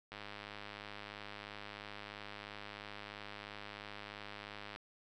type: click train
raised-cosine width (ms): 0.3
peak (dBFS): -30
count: 479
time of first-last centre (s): 0.12-4.761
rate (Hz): 103
effects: none